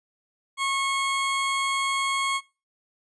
20% pulse tone, 1092 Hz, C#6, 26 cents flat, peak -19 dBFS, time 0.57-2.41 s, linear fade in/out 50 ms, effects noise-tail reverb RT60 0.3 s tail -21 dB re dry + resampled to 22050 Hz

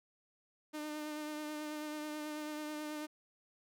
sawtooth tone with vibrato, 302.6 Hz, D#4, 48 cents flat, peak -36 dBFS, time 0.73-3.07 s, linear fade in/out 20 ms, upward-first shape triangle, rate 9.2 Hz, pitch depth 25 cents each way, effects none

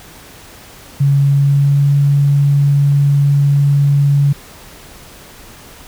sine tone with pitch glide, 140 to 141.87 Hz, C#3 to C#3, +18 to +40 cents, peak -8 dBFS, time 1-4.33 s, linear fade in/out 10 ms, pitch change +22 cents, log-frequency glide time 1.25-1.95 s, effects pink hiss -38 dBFS RMS until 5.87 s

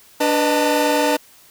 45% pulse tone cluster, 291.2 / 494 / 612 / 895 Hz, D4 / B4 / D#5 / A5, -15 / 0 / -29 / +29 cents, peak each -21 dBFS, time 0.2-1.17 s, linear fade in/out 10 ms, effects white hiss -49 dBFS RMS until 1.5 s

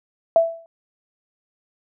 sine tone with exponential decay, 663 Hz, E5, 10 cents sharp, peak -8 dBFS, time 0.36-0.66 s, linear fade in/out 1 ms, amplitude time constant 64 ms, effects none

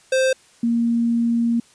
square / sine tone pair in turn, 523.3 / 233.6 Hz, C5 / A#3, 0 / +4 cents, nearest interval octave + major second, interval 1396 cents, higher first, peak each -16 dBFS, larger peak neither, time 0.12-0.33 / 0.63-1.6 s, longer second, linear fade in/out 5 ms, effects white hiss -53 dBFS RMS until 1.74 s + resampled to 22050 Hz

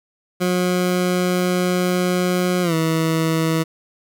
20% pulse tone with pitch glide, 180.4 to 161.65 Hz, F#3 to E3, -44 to -34 cents, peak -12 dBFS, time 0.4-3.64 s, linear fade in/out 20 ms, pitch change -190 cents, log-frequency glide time 2.62-2.74 s, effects none

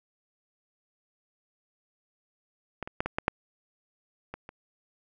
clicks, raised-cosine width 0.5 ms, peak -18 / -23 / -12 / -16 / -12 / -7 / -22 / -27 dBFS, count 8, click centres 2.827 / 2.875 / 3.005 / 3.06 / 3.185 / 3.281 / 4.34 / 4.491 s, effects none

